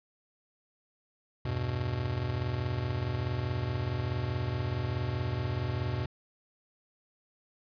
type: chord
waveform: square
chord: E minor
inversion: none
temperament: just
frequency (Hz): 82.41 / 98.89 / 123.61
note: E2 / G2 / B2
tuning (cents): 0 / +16 / +2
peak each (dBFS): -38 / -36 / -33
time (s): 1.45-6.06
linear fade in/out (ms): 5
effects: resampled to 11025 Hz